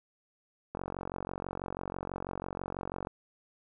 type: click train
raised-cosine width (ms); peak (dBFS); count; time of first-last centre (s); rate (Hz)
1; -22; 108; 0.75-3.071; 46.1
effects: none